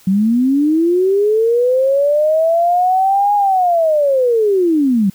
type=linear two-way sweep; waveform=sine; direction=up then down; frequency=184.1 to 828 to 184.1 Hz; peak=-10 dBFS; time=0.07-5.1 s; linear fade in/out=5 ms; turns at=3.35 s; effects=white hiss -47 dBFS RMS until 5.14 s